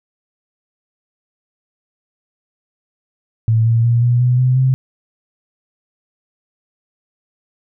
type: tone with pitch steps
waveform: sine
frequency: 112.3 / 115.19 / 118.16 / 121.2 / 124.32 / 127.52 / 130.8 Hz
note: A2 / A#2 / A#2 / B2 / B2 / C3 / C3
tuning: +36 / -20 / +24 / -32 / +12 / -44 / 0 cents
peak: -10 dBFS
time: 3.48-4.74 s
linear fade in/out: 0 ms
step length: 180 ms
effects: none